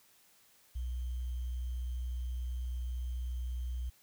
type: tone with sample-and-hold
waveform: sine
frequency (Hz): 61.74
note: B1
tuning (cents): 0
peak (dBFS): -34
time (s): 0.75-3.9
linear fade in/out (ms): 10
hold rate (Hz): 3150
effects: white hiss -65 dBFS RMS until 4.02 s